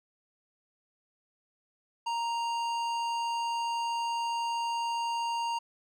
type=tone with hard clipping; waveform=sine; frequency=932.3 Hz; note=A#5; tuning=in tune; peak=-31 dBFS; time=2.06-5.59 s; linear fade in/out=10 ms; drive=13 dB; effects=none